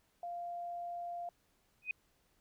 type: tone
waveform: sine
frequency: 696 Hz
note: F5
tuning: 6 cents flat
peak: -39 dBFS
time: 0.23-1.29 s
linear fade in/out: 2 ms
type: tone with exponential growth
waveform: sine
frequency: 2501 Hz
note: D#7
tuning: 8 cents sharp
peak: -29 dBFS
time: 1.82-1.91 s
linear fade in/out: 2 ms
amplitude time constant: 19 ms
effects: pink hiss -74 dBFS RMS until 2.4 s